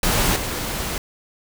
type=noise with level steps; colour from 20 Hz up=pink; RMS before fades=-19 / -26 dBFS; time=0.03-0.98 s; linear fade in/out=2 ms; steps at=0.36 s; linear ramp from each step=2 ms; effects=none